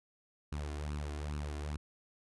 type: tone with flanger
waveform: sawtooth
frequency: 74 Hz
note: D2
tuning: 14 cents sharp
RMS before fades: -39 dBFS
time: 0.52-1.77 s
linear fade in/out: 5 ms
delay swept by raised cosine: 0.72 to 2.92 ms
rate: 2.4 Hz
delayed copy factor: +0.65
effects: resampled to 24000 Hz